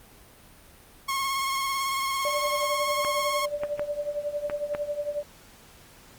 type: tone with vibrato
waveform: sawtooth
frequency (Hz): 1085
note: C#6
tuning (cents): -37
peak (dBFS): -22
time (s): 1.08-3.46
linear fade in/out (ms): 10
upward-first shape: triangle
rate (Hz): 18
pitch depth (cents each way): 35
type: tone with tremolo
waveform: sine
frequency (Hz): 586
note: D5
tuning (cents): -4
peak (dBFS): -24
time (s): 2.25-5.23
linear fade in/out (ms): 0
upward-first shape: triangle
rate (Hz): 11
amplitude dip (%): 85
type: clicks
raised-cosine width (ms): 0.5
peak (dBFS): -17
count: 5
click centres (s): 3.048 / 3.635 / 3.795 / 4.498 / 4.749
effects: pink hiss -52 dBFS RMS until 6.18 s + Opus 32 kbps